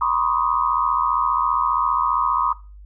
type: tone cluster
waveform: sine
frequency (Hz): 963 / 1038 / 1121 / 1244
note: B5 / C6 / C#6 / D#6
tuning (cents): -44 / -14 / +19 / -1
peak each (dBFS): -23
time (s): 0.01-2.53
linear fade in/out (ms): 5
effects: noise-tail reverb RT60 0.3 s tail -17 dB re dry + added 50 Hz sine -39 dBFS peak until 2.85 s